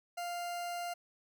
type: tone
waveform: 40% pulse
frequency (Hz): 698.5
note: F5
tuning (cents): 0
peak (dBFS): -36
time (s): 0.17-0.94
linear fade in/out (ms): 10
effects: none